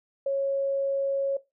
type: tone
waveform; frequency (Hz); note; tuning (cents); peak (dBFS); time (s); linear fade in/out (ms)
sine; 550; C#5; -14; -23; 0.26-1.37; 5
effects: noise-tail reverb RT60 0.2 s tail -17 dB re dry